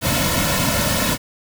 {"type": "noise with comb filter", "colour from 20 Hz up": "pink", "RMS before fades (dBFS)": -19, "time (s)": [0.01, 1.18], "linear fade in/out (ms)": 50, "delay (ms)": 2.5, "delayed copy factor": -0.75, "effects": []}